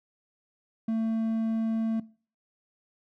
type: tone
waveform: triangle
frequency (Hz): 223.9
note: A3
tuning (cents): +30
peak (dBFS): -23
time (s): 0.88-2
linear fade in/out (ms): 5
effects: noise-tail reverb RT60 0.4 s tail -20 dB re dry